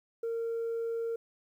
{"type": "tone", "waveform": "sine", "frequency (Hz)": 460, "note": "A#4", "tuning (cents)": -23, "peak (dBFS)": -29, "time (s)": [0.23, 1.16], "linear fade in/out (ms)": 5, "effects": ["tanh soft clip ceiling -29 dBFS", "11-bit"]}